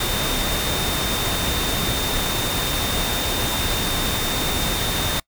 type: tone in noise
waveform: sine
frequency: 3648 Hz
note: A#7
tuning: 38 cents flat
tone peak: -27 dBFS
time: 0-5.2 s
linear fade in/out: 5 ms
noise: pink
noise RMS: -23 dBFS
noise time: 0-5.2 s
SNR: -7 dB
effects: noise-tail reverb RT60 0.1 s tail -24 dB re dry